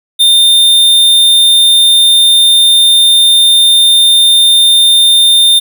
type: tone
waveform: square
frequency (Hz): 3620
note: A7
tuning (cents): +48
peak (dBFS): -4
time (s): 0.19-5.6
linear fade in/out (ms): 20
effects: none